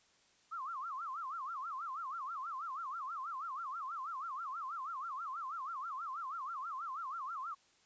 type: tone with vibrato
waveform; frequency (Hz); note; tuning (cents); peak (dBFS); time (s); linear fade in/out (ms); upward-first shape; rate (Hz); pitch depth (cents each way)
sine; 1190; D6; +22; -39; 0.51-7.55; 20; sine; 6.2; 260
effects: white hiss -69 dBFS RMS until 7.85 s + resampled to 16000 Hz